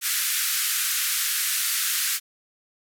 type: band-pass noise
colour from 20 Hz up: white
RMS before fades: -25 dBFS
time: 0.01-2.2 s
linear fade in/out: 50 ms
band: 1300 to 15000 Hz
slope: 48 dB/octave
effects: none